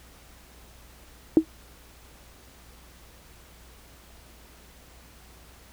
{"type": "tone with exponential decay", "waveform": "sine", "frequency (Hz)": 319.2, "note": "D#4", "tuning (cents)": 44, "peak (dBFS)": -8, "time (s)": [1.37, 1.45], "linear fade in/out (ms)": 1, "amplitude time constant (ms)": 16, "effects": ["added 60 Hz sine -53 dBFS peak until 5.72 s", "pink hiss -53 dBFS RMS until 5.72 s"]}